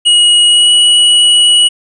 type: tone with pitch glide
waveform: square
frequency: 2900 to 2927 Hz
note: F#7 to F#7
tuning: -35 to -19 cents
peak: -5 dBFS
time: 0.05-1.69 s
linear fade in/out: 20 ms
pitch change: +16 cents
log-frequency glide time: 0.48-0.73 s
effects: resampled to 24000 Hz